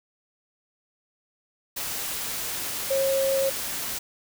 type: tone in noise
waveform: sine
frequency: 541 Hz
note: C#5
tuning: 42 cents flat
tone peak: -21 dBFS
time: 2.9-3.5 s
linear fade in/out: 10 ms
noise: white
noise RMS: -31 dBFS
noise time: 1.76-3.99 s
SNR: +7 dB
effects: none

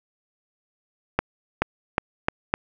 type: accelerating click train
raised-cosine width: 0.5 ms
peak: -4 dBFS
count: 5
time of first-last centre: 1.19-2.539 s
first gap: 430 ms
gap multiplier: 0.84
effects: none

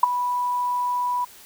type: tone with ADSR envelope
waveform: sine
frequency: 984 Hz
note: B5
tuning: 7 cents flat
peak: -7 dBFS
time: 0.03-1.25 s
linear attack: 5 ms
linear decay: 12 ms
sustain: -14 dB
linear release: 10 ms
effects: white hiss -47 dBFS RMS until 1.45 s

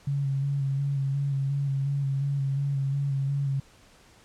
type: tone with vibrato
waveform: sine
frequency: 138.59 Hz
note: C#3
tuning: in tune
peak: -24 dBFS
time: 0.07-3.6 s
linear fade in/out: 5 ms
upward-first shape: square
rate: 2.8 Hz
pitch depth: 24 cents each way
effects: pink hiss -56 dBFS RMS until 4.24 s + low-pass 9000 Hz 12 dB/octave

